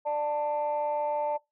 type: tone pair together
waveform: sine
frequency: 592 / 887 Hz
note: D5 / A5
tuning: +14 / +14 cents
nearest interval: perfect fifth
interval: 700 cents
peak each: -28 dBFS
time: 0.05-1.38 s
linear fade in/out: 20 ms
effects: noise-tail reverb RT60 0.2 s tail -21 dB re dry + tanh soft clip ceiling -21 dBFS